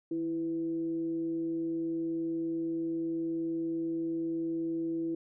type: tone with frequency modulation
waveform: sine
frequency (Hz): 329.6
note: E4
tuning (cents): 0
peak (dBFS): -30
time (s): 0.11-5.15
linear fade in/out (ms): 5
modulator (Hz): 170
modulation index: 0.26
effects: none